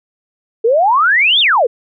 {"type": "exponential two-way sweep", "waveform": "sine", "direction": "up then down", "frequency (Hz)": [429.3, 3724, 429.3], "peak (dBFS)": -8, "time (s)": [0.64, 1.67], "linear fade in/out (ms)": 10, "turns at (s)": 1.4, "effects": []}